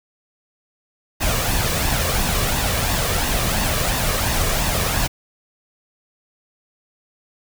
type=noise with flanger; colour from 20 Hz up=pink; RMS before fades=-20 dBFS; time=1.2-5.08 s; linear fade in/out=20 ms; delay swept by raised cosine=1.1 to 1.77 ms; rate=2.9 Hz; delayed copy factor=+0.5; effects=none